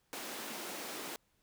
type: high-pass noise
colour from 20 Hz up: pink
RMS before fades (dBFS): -43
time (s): 0.13-1.16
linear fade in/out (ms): 0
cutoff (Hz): 230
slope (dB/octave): 24
effects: pink hiss -75 dBFS RMS until 1.42 s